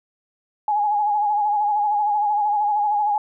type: tone with vibrato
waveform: sine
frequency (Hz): 833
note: G#5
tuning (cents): +5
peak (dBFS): -17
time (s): 0.68-3.18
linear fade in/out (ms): 2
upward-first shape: sine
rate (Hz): 13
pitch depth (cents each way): 46
effects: none